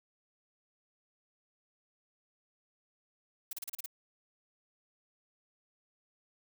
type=noise bursts; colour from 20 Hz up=blue; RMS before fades=-39 dBFS; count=7; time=3.51-3.861 s; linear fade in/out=5 ms; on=21 ms; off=34 ms; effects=none